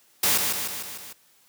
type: noise with echo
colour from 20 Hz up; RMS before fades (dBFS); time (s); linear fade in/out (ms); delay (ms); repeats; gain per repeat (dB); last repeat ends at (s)
white; -21; 0.23-0.38; 5; 150; 5; -4; 1.13
effects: white hiss -60 dBFS RMS until 1.48 s + high-pass 100 Hz 12 dB/octave